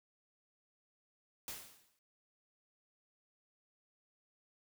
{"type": "noise with exponential decay", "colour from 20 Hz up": "white", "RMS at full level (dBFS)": -42, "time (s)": [1.48, 1.99], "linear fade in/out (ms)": 1, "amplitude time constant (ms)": 110, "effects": []}